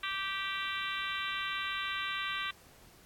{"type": "harmonic tone", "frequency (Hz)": 390, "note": "G4", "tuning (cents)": -9, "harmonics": [3, 4, 5, 6, 7, 8, 9, 10], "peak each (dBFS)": [-39, -40, -41, -42, -42, -43, -44, -44], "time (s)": [0.03, 2.51], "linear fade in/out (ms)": 5, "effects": ["pink hiss -59 dBFS RMS until 3.05 s", "AAC 64 kbps"]}